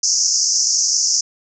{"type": "band-pass noise", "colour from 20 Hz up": "pink", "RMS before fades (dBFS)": -17, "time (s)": [0.03, 1.21], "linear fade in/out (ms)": 5, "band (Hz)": [5100, 6800], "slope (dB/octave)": 96, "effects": []}